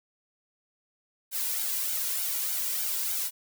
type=noise with flanger; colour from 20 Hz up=blue; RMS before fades=-30 dBFS; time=1.31-3.31 s; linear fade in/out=50 ms; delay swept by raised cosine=1.3 to 2.1 ms; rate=3.3 Hz; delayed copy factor=+0.8; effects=none